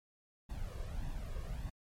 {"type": "noise with flanger", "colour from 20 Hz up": "brown", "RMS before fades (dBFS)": -40, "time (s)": [0.49, 1.7], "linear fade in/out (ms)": 10, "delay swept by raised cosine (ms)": [1.1, 1.82], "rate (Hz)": 1.7, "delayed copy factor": 0.7, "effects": ["MP3 64 kbps"]}